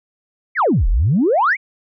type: exponential two-way sweep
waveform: sine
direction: down then up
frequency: 2349 to 34.57 to 2349 Hz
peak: -11 dBFS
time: 0.55-1.57 s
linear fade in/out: 50 ms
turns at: 0.88 s
effects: tanh soft clip ceiling -7 dBFS